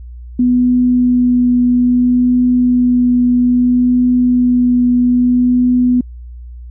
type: tone with vibrato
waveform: sine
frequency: 246.9 Hz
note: B3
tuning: in tune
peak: -8 dBFS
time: 0.39-6.01 s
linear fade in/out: 5 ms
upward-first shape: triangle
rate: 0.61 Hz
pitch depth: 11 cents each way
effects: added 60 Hz sine -28 dBFS peak until 6.7 s